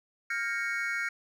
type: chord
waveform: triangle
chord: G half-diminished seventh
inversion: third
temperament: equal with one note detuned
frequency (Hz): 1396.9 / 1606.5 / 1864.7 / 2217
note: F6 / G6 / Bb6 / Db7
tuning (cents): 0 / +42 / 0 / 0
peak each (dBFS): -33 / -35 / -34 / -32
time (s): 0.3-1.09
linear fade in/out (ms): 5
effects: none